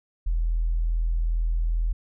sine tone, 41.2 Hz, E1, in tune, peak -20 dBFS, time 0.26-1.93 s, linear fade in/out 10 ms, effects tanh soft clip ceiling -16 dBFS

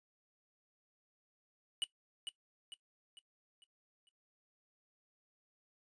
square tone with echo, 2943 Hz, F#7, 10 cents flat, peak -33 dBFS, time 1.82-1.84 s, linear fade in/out 0 ms, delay 450 ms, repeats 5, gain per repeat -7 dB, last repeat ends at 4.09 s, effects noise-tail reverb RT60 0.1 s tail -18 dB re dry + resampled to 22050 Hz

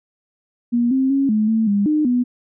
sine tone with pitch steps, 238.6 / 264.4 / 274.2 / 214.5 / 222.6 / 202.4 / 304.3 / 246.1 Hz, A#3 / C4 / C#4 / A3 / A3 / G#3 / D#4 / B3, +41 / +18 / -19 / -44 / +20 / -44 / -38 / -6 cents, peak -14 dBFS, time 0.72-2.24 s, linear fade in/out 20 ms, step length 190 ms, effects none

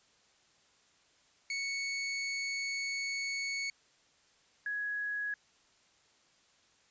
sawtooth / sine tone pair in turn, 2217 / 1671 Hz, C#7 / G#6, 0 / +10 cents, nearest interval perfect fourth, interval 490 cents, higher first, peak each -30 / -33 dBFS, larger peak first, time 1.5-3.7 / 4.66-5.34 s, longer first, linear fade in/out 2 ms, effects white hiss -67 dBFS RMS until 6.9 s + resampled to 16000 Hz

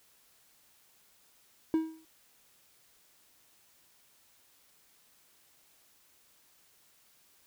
triangle tone with exponential decay, 320 Hz, D#4, 49 cents sharp, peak -20 dBFS, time 1.74-2.05 s, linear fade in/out 1 ms, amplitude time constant 67 ms, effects white hiss -65 dBFS RMS until 7.46 s

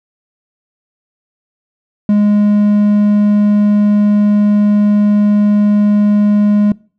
triangle tone, 207.2 Hz, G#3, 4 cents flat, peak -5 dBFS, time 2.09-6.72 s, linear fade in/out 2 ms, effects noise-tail reverb RT60 0.4 s tail -23 dB re dry

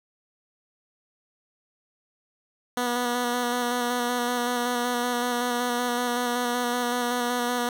10% pulse tone with vibrato, 243.6 Hz, B3, 24 cents flat, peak -16 dBFS, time 2.77-7.69 s, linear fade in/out 2 ms, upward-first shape square, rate 5.3 Hz, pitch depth 17 cents each way, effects none

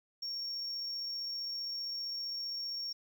sine tone with amplitude modulation, 5520 Hz, F8, 21 cents flat, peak -33 dBFS, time 0.22-2.93 s, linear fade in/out 10 ms, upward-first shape sine, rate 35.3 Hz, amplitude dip 25%, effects tanh soft clip ceiling -34 dBFS + 11-bit

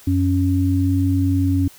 sine tone pair together, 92.4 / 276.6 Hz, F#2 / C#4, -2 / -4 cents, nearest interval octave + perfect fifth, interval 1898 cents, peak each -17 / -18 dBFS, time 0.07-1.68 s, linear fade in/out 5 ms, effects white hiss -46 dBFS RMS until 1.78 s

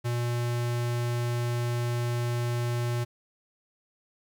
square tone, 120 Hz, B2, 49 cents flat, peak -27 dBFS, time 0.04-3.05 s, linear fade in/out 20 ms, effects 11-bit

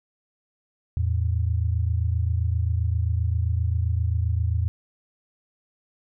sine tone pair together, 82.41 / 110 Hz, E2 / A2, 0 / 0 cents, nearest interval perfect fourth, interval 500 cents, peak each -22 / -25 dBFS, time 0.97-4.68 s, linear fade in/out 0 ms, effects none

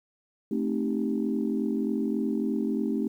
sine chord, A half-diminished seventh, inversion none, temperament equal with one note detuned, 220 / 263.4 / 311.1 / 392 Hz, A3 / C4 / Eb4 / G4, 0 / +12 / 0 / 0 cents, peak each -28 / -30 / -31 / -33 dBFS, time 0.51-3.08 s, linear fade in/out 5 ms, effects tanh soft clip ceiling -15 dBFS + 10-bit

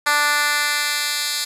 10% pulse tone with high-pass filter sweep, 293.7 Hz, D4, in tune, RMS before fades -20 dBFS, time 0.06-1.45 s, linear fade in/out 10 ms, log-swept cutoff 1200 to 3700 Hz, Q 1.1, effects resampled to 32000 Hz + 7-bit

